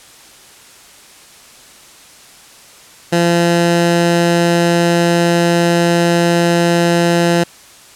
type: tone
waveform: 15% pulse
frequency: 171.3 Hz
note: F3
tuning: 33 cents flat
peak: -4 dBFS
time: 3.12-7.44 s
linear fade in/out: 10 ms
effects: white hiss -41 dBFS RMS until 7.95 s + low-pass 10000 Hz 12 dB/octave